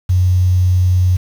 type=tone with quantisation; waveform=sine; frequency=91 Hz; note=F#2; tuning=28 cents flat; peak=-9 dBFS; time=0.09-1.17 s; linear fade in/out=10 ms; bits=6; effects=none